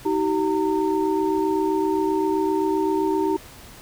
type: tone cluster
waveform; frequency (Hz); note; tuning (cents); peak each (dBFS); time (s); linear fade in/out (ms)
sine; 316.8 / 384.5 / 915; D#4 / G4 / A#5; +31 / -33 / -32; -23 / -22 / -26; 0.05-3.37; 10
effects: pink hiss -44 dBFS RMS until 3.81 s